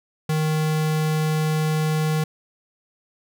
square tone, 155.56 Hz, D#3, in tune, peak -20 dBFS, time 0.29-2.24 s, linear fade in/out 5 ms, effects none

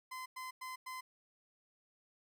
30% pulse tone bursts, 1027 Hz, C6, 33 cents flat, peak -40 dBFS, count 4, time 0.11-1.01 s, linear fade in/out 10 ms, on 150 ms, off 100 ms, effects none

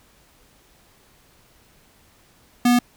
square tone, 243.5 Hz, B3, 24 cents flat, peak -14 dBFS, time 2.65-2.79 s, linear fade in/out 5 ms, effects pink hiss -56 dBFS RMS until 2.96 s

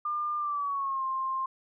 sine tone with pitch glide, 1200 to 1056.8 Hz, D6 to C6, +37 to +17 cents, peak -28 dBFS, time 0.05-1.46 s, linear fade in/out 5 ms, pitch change -220 cents, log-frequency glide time 0.38-1.04 s, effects none

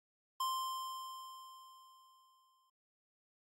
square tone with exponential decay, 1046.5 Hz, C6, in tune, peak -34 dBFS, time 0.4-2.7 s, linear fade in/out 5 ms, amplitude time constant 500 ms, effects noise-tail reverb RT60 0.5 s tail -26 dB re dry + AAC 64 kbps

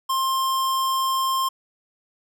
square tone, 1058 Hz, C6, 19 cents sharp, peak -21 dBFS, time 0.09-1.49 s, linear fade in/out 10 ms, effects none

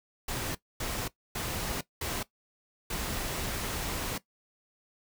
pink noise bursts at uneven times, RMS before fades -34 dBFS, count 5, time 0.28-0.55 / 0.8-1.08 / 1.35-1.81 / 2.01-2.23 / 2.9-4.18 s, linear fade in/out 5 ms, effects noise-tail reverb RT60 0.1 s tail -17 dB re dry

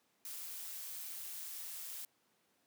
blue noise with amplitude modulation, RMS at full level -44 dBFS, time 0.25-2.05 s, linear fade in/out 2 ms, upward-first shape sine, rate 168 Hz, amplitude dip 35%, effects pink hiss -75 dBFS RMS until 2.66 s + high-pass 200 Hz 12 dB/octave

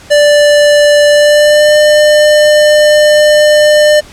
square tone with pitch glide, 587.3 to 600.7 Hz, D5 to D5, 0 to +39 cents, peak -4 dBFS, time 0.1-4.01 s, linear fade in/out 20 ms, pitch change +39 cents, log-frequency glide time 1.09-1.72 s, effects pink hiss -35 dBFS RMS until 4.12 s + low-pass 9000 Hz 12 dB/octave

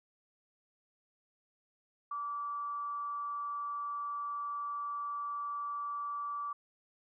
sine tone with amplitude modulation, 1158 Hz, D6, 25 cents flat, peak -34 dBFS, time 2.11-6.53 s, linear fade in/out 5 ms, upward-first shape sine, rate 245 Hz, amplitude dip 25%, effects none

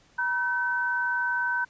sine tone pair together, 960.2 / 1528 Hz, B5 / G6, -49 / -45 cents, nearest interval minor sixth, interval 804 cents, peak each -30 / -25 dBFS, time 0.18-1.65 s, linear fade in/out 10 ms, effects pink hiss -60 dBFS RMS until 1.69 s + resampled to 16000 Hz

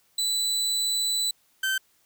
30% pulse tone pair in turn, 3977 / 1546.7 Hz, B7 / G6, +11 / -24 cents, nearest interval octave + major third, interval 1635 cents, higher first, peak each -21 / -21 dBFS, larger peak neither, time 0.18-1.31 / 1.63-1.78 s, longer first, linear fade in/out 5 ms, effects white hiss -65 dBFS RMS until 2.05 s

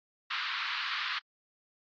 pink band-pass noise, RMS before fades -35 dBFS, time 0.3-1.19 s, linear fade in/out 10 ms, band 1100 to 4400 Hz, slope 48 dB/octave, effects AAC 32 kbps

